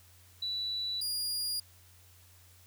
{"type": "tone pair in turn", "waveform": ["sine", "sawtooth"], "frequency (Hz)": [3951, 4840], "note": ["B7", "D#8"], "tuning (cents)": [0, -49], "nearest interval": "major third", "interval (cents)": 351, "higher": "second", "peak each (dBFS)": [-32, -29], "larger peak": "second", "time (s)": [[0.42, 1.01], [1.01, 1.6]], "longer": "neither", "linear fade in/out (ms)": 5, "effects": ["added 89 Hz sine -59 dBFS peak until 2.66 s", "white hiss -61 dBFS RMS until 2.66 s"]}